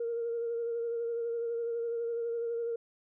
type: tone with vibrato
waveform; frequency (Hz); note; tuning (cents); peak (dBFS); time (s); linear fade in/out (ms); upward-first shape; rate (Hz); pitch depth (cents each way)
sine; 466.2; A#4; 0; -30; 0-2.76; 5; sine; 12; 23
effects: tanh soft clip ceiling -26 dBFS